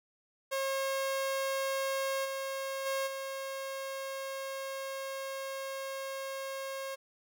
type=tone with level steps; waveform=sawtooth; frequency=540 Hz; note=C#5; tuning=45 cents flat; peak=-27 / -31 / -27 / -33 dBFS; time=0.51-6.96 s; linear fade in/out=20 ms; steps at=2.24 / 2.85 / 3.06 s; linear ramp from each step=20 ms; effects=none